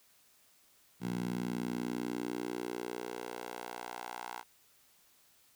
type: tone with high-pass filter sweep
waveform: 10% pulse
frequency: 60.1 Hz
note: B1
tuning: 46 cents flat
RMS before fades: -39 dBFS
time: 1-4.44 s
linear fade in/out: 50 ms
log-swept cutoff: 160 to 880 Hz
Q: 2.3
effects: white hiss -66 dBFS RMS until 5.55 s